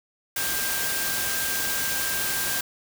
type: tone in noise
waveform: sine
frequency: 1589 Hz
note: G6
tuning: 23 cents sharp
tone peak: -32 dBFS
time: 0.36-2.61 s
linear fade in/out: 5 ms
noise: white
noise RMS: -27 dBFS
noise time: 0.36-2.61 s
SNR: -8 dB
effects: none